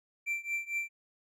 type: tone with tremolo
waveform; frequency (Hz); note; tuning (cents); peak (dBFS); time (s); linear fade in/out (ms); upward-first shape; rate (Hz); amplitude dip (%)
triangle; 2349; D7; 0; -27; 0.26-0.89; 20; triangle; 4.4; 95
effects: none